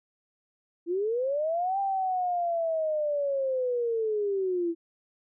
sine linear two-way sweep, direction up then down, 329.6 to 794 to 329.6 Hz, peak -25 dBFS, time 0.86-4.75 s, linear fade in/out 50 ms, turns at 1.79 s, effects none

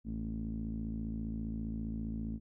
sawtooth tone with low-pass filter, 55 Hz, A1, in tune, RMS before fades -38 dBFS, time 0.04-2.4 s, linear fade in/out 50 ms, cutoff 240 Hz, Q 8.4, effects none

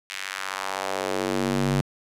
square tone with high-pass filter sweep, 47.88 Hz, G1, 40 cents flat, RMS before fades -27 dBFS, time 0.1-1.81 s, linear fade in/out 0 ms, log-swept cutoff 2300 to 140 Hz, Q 1.5, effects low-pass 11000 Hz 12 dB/octave

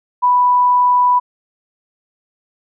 sine tone, 987.8 Hz, B5, in tune, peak -9 dBFS, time 0.22-1.2 s, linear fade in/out 20 ms, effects none

